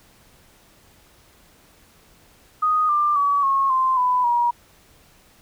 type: tone with pitch steps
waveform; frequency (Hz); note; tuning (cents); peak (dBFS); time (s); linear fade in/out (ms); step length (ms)
sine; 1243 / 1189.6 / 1138.5 / 1089.6 / 1042.8 / 998 / 955.2; D#6 / D6 / C#6 / C#6 / C6 / B5 / A#5; -2 / +22 / +46 / -30 / -6 / +18 / +42; -16; 2.62-4.51; 10; 270
effects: pink hiss -54 dBFS RMS until 5.41 s